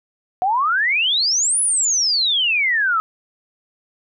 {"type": "exponential two-way sweep", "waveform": "sine", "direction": "up then down", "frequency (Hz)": [711, 10360, 1261], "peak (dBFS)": -15, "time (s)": [0.42, 3], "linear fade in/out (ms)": 0, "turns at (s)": 1.61, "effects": []}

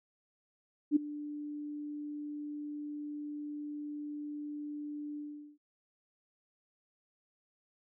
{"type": "tone with ADSR envelope", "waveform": "sine", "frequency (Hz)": 295.3, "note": "D4", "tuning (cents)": 10, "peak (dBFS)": -20, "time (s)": [0.91, 5.58], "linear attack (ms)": 51, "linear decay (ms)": 10, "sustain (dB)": -18, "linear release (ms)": 410, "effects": []}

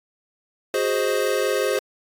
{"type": "chord", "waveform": "square", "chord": "Ab dominant seventh", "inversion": "third", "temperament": "equal", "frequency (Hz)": [370, 415.3, 523.3, 622.3], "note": ["Gb4", "Ab4", "C5", "Eb5"], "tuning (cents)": [0, 0, 0, 0], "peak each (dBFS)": [-28, -25, -24, -30], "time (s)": [0.74, 1.79], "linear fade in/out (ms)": 2, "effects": ["AAC 64 kbps"]}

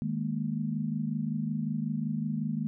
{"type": "chord", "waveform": "sine", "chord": "D# suspended fourth", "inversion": "none", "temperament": "equal", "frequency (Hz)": [155.56, 207.7, 233.1], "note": ["D#3", "G#3", "A#3"], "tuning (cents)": [0, 0, 0], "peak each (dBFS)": -33, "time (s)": [0.02, 2.67], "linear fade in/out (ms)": 0, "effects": []}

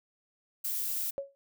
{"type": "noise", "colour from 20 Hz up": "violet", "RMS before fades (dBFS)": -33, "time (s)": [0.64, 1.11], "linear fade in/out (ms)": 10}
{"type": "tone with exponential decay", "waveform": "sine", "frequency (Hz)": 554.4, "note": "C#5", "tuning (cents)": 0, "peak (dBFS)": -28, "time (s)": [1.18, 1.35], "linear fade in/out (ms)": 0, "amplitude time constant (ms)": 35}
{"effects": []}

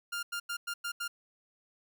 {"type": "tone bursts at uneven times", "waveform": "sawtooth", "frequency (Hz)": 1400, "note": "F6", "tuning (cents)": 4, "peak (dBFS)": -30, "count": 6, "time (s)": [[0.12, 0.23], [0.32, 0.4], [0.49, 0.57], [0.67, 0.74], [0.84, 0.92], [1, 1.08]], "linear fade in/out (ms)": 10, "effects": []}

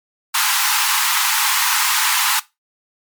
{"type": "high-pass noise", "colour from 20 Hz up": "pink", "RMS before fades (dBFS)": -17, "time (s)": [0.34, 2.4], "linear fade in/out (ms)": 10, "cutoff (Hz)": 830, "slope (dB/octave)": 96, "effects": ["noise-tail reverb RT60 0.2 s tail -18 dB re dry", "MP3 96 kbps"]}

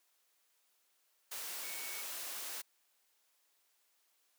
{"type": "tone in noise", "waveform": "sine", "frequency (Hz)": 2232, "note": "C#7", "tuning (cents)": 11, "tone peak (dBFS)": -49, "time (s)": [1.63, 2.02], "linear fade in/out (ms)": 10, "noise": "white", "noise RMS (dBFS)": -43, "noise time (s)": [1.31, 2.62], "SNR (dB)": -9, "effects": ["white hiss -75 dBFS RMS until 4.38 s", "high-pass 400 Hz 12 dB/octave"]}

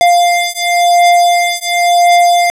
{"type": "beating tone pair", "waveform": "square", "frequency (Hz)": [698.5, 699.44], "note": ["F5", "F5"], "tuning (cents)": [0, 2], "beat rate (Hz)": 0.94, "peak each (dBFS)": -11, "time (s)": [0.01, 2.5], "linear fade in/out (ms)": 0, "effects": ["low-pass 11000 Hz 12 dB/octave"]}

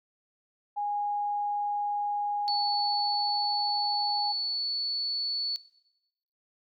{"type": "tone with pitch glide", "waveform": "sine", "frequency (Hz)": [823, 827.8], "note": ["G#5", "G#5"], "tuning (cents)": [-16, -6], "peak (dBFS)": -28, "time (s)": [0.76, 4.33], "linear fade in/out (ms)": 20, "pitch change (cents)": 10, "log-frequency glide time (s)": [2.52, 3.48]}
{"type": "tone", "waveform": "sine", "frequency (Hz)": 4440, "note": "C#8", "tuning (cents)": 2, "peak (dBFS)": -27, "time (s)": [2.48, 5.56], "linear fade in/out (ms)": 0}
{"effects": ["noise-tail reverb RT60 0.9 s tail -18 dB re dry"]}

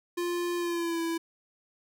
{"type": "tone with pitch glide", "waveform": "square", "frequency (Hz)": [349.2, 331.9], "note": ["F4", "E4"], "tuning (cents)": [0, 12], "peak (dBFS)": -29, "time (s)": [0.17, 1.18], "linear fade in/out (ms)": 10, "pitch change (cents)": -88, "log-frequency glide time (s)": [0.57, 1.01], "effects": []}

